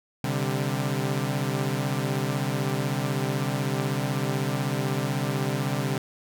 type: chord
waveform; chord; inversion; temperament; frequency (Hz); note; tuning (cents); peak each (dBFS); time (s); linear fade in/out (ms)
sawtooth; C suspended second; none; equal with one note detuned; 130.81 / 146.83 / 197.13; C3 / D3 / G3; 0 / 0 / +10; -24 / -25 / -28; 0.24-5.98; 2
effects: none